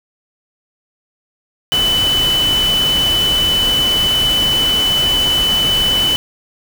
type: tone in noise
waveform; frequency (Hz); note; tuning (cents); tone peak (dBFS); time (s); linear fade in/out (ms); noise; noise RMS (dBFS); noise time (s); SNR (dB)
sine; 2997; F#7; +22; -12; 1.72-6.16; 0; pink; -22; 1.72-6.16; +7
effects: none